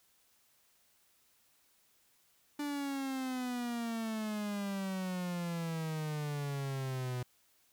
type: exponential sweep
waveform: 45% pulse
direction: down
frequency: 293.7 to 123.47 Hz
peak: -35 dBFS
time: 2.59-7.23 s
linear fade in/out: 5 ms
effects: white hiss -70 dBFS RMS until 7.72 s